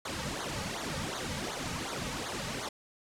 pink noise with flanger, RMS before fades -36 dBFS, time 0.05-2.69 s, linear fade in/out 5 ms, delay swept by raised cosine 0.37 to 2.97 ms, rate 2.7 Hz, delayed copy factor -0.85, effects low-pass 8000 Hz 12 dB/octave

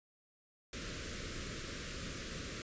pink band-stop noise, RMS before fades -43 dBFS, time 0.73-2.62 s, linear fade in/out 2 ms, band 590 to 1200 Hz, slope 48 dB/octave, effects resampled to 16000 Hz

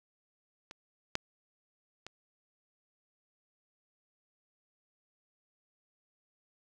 clicks, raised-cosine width 0.2 ms, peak -28 / -13 / -26 dBFS, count 3, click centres 0.711 / 1.154 / 2.066 s, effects none

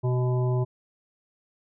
harmonic tone with a mistuned harmonic, 125.5 Hz, B2, 28 cents sharp, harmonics 1 / 3 / 5 / 7 / 8, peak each -22 / -30 / -36 / -40 / -41 dBFS, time 0.03-0.65 s, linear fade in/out 20 ms, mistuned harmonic 7, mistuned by -34 cents, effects none

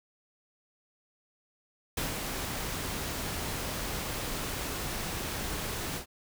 pink noise with ADSR envelope, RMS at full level -31 dBFS, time 1.97-6.06 s, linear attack 6 ms, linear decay 130 ms, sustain -4 dB, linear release 98 ms, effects none

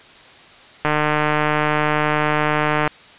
click train, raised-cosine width 0.5 ms, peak -3 dBFS, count 307, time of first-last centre 0.85-2.876 s, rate 151 Hz, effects white hiss -44 dBFS RMS until 3.18 s + resampled to 8000 Hz

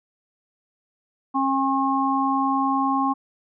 harmonic tone, 270 Hz, C#4, 45 cents flat, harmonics 1 / 3 / 4, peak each -23 / -24 / -23 dBFS, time 1.34-3.14 s, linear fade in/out 20 ms, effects none

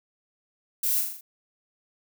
violet noise with echo, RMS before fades -26 dBFS, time 0.83-1.01 s, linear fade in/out 5 ms, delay 40 ms, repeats 5, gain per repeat -4 dB, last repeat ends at 1.21 s, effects none

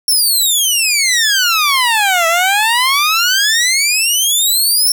15% pulse exponential two-way sweep, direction down then up, 5480 to 650 to 5480 Hz, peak -4 dBFS, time 0.08-4.92 s, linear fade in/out 2 ms, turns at 2.27 s, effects 7-bit

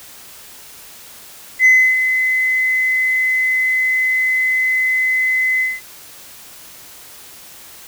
sine tone with ADSR envelope, 2034 Hz, C7, 50 cents flat, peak -4 dBFS, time 1.59-5.81 s, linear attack 65 ms, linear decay 300 ms, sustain -9 dB, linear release 200 ms, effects tanh soft clip ceiling -4 dBFS + white hiss -39 dBFS RMS until 7.87 s

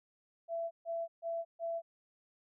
sine tone bursts, 669 Hz, E5, 25 cents sharp, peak -34 dBFS, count 4, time 0.48-1.82 s, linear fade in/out 50 ms, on 230 ms, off 140 ms, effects none

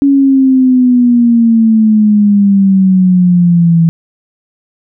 sine exponential sweep, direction down, 281 to 163.9 Hz, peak -4 dBFS, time 0.02-3.89 s, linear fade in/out 0 ms, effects none

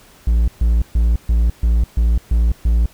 triangle tone bursts, 57.3 Hz, A#1, 29 cents flat, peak -9 dBFS, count 8, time 0.27-2.86 s, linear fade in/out 5 ms, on 210 ms, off 130 ms, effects pink hiss -47 dBFS RMS until 2.93 s

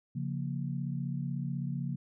sine chord, Bb minor, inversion first, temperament equal, 138.59 / 174.61 / 233.1 Hz, Db3 / F3 / Bb3, 0 / 0 / 0 cents, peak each -34 / -37 / -40 dBFS, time 0.15-1.96 s, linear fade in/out 10 ms, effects none

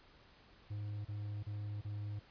triangle tone bursts, 103.83 Hz, G#2, in tune, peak -37 dBFS, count 4, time 0.7-2.196 s, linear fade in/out 10 ms, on 350 ms, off 32 ms, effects pink hiss -63 dBFS RMS until 2.3 s + resampled to 11025 Hz

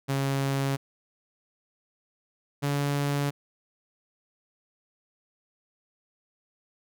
sawtooth tone pair in turn, 137.2 / 142.62 Hz, C#3 / C#3, -17 / +50 cents, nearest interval minor second, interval 67 cents, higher second, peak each -21 dBFS, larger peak neither, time 0.08-0.77 / 2.62-3.31 s, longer neither, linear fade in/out 20 ms, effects none

